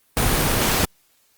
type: noise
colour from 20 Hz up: pink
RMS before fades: -19 dBFS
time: 0.17-0.85 s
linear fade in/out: 0 ms
effects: white hiss -61 dBFS RMS until 1.37 s + Opus 32 kbps